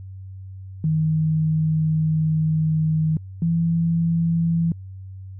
sine tone pair in turn, 157.2 / 166.59 Hz, D#3 / E3, +18 / +19 cents, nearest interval minor second, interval 101 cents, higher second, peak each -17 dBFS, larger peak neither, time 0.84-3.17 / 3.42-4.72 s, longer first, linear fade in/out 2 ms, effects added 95 Hz sine -34 dBFS peak until 5.39 s

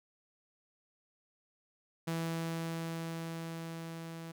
sawtooth tone with level ramp, 164.81 Hz, E3, in tune, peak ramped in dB -29 to -39 dBFS, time 2.07-4.32 s, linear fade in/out 10 ms, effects none

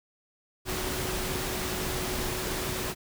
sine tone in noise, 370 Hz, F#4, in tune, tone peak -37 dBFS, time 0.65-2.95 s, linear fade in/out 50 ms, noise pink, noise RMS -32 dBFS, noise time 0.65-2.95 s, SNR -8 dB, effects none

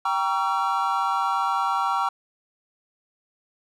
triangle chord, G diminished seventh, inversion none, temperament just, 784 / 940.8 / 1128.9 / 1354.7 Hz, G5 / Bb5 / Db6 / Fb6, 0 / +16 / +31 / +47 cents, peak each -25 dBFS, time 0.05-2.09 s, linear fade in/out 5 ms, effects none

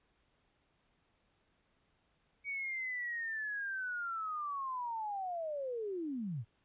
sine linear sweep, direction down, 2264 to 98 Hz, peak -36 dBFS, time 2.44-6.45 s, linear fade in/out 50 ms, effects pink hiss -75 dBFS RMS until 6.64 s + resampled to 8000 Hz

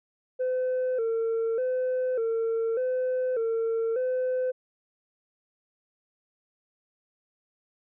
sine tone with vibrato, 481 Hz, B4, 46 cents flat, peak -22 dBFS, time 0.39-4.52 s, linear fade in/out 20 ms, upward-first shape square, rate 0.84 Hz, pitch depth 100 cents each way, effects tanh soft clip ceiling -23 dBFS

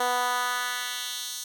10% pulse tone with high-pass filter sweep, 246.9 Hz, B3, in tune, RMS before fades -29 dBFS, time 0-1.44 s, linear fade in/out 5 ms, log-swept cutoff 580 to 5300 Hz, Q 1.3, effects none

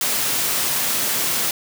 white high-pass noise, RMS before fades -21 dBFS, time 0.01-1.51 s, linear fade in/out 2 ms, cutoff 100 Hz, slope 96 dB/octave, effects none

